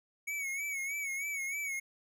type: tone with vibrato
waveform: square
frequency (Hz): 2231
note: C#7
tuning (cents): +11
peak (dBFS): -35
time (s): 0.27-1.8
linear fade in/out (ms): 10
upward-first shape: sine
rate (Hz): 3.2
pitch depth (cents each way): 68
effects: none